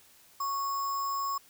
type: tone with sample-and-hold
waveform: sine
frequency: 1108.7 Hz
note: C#6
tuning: in tune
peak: -29 dBFS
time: 0.4-1.38 s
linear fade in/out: 5 ms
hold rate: 6300 Hz
effects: white hiss -59 dBFS RMS until 1.49 s